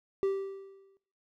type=tone with exponential decay; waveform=triangle; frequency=390 Hz; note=G4; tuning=9 cents flat; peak=-22 dBFS; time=0.23-0.97 s; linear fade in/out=0 ms; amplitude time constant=160 ms; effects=noise-tail reverb RT60 0.5 s tail -18 dB re dry